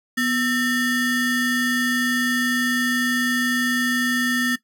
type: ring-modulated tone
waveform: square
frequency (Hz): 784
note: G5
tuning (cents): 0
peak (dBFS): -17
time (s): 0.17-4.56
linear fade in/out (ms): 10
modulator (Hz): 1030
effects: noise-tail reverb RT60 0.1 s tail -17 dB re dry